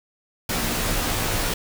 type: noise with comb filter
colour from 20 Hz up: pink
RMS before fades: -24 dBFS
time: 0.49-1.54 s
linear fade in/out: 5 ms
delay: 15 ms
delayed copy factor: -0.8
effects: none